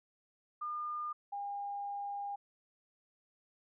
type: tone pair in turn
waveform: sine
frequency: 1210 / 807.6 Hz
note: D#6 / G#5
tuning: -49 / -49 cents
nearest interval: perfect fifth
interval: 700 cents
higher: first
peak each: -36 / -37 dBFS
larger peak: first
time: 0.61-1.13 / 1.32-2.36 s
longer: second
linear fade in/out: 10 ms
effects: none

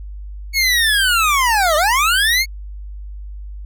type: linear two-way sweep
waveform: 25% pulse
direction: down then up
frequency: 2217 to 587.3 to 2217 Hz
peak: -9 dBFS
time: 0.53-2.46 s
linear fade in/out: 50 ms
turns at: 1.76 s
effects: added 50 Hz sine -28 dBFS peak until 3.65 s

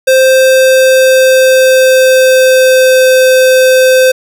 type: tone with pitch glide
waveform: square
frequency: 523.3 to 516.4 Hz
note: C5 to C5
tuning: 0 to -23 cents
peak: -4 dBFS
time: 0.07-4.12 s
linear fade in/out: 10 ms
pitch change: -23 cents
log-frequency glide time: 0.38-3.07 s
effects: none

